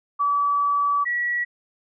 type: tone pair in turn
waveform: sine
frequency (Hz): 1148 / 1930.7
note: D6 / B6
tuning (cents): -40 / -40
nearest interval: major sixth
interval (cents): 900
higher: second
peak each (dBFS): -18 / -21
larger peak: first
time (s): 0.19-1.05 / 1.05-1.45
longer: first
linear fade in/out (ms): 20
effects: none